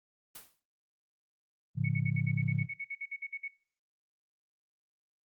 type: noise with exponential decay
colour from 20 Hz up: white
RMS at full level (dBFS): -43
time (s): 0.35-0.6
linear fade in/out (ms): 5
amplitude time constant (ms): 53
type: chord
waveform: sine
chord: A augmented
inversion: none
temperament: equal with one note detuned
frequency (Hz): 110 / 142.24 / 174.61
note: A2 / C#3 / E#3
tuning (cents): 0 / +45 / 0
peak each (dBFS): -32 / -30 / -35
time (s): 1.75-2.67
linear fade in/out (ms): 50
type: tone bursts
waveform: sine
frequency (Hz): 2217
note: C#7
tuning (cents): 0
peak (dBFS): -35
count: 16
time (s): 1.84-3.482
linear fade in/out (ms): 10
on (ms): 52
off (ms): 54
effects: noise-tail reverb RT60 0.4 s tail -20 dB re dry + Opus 24 kbps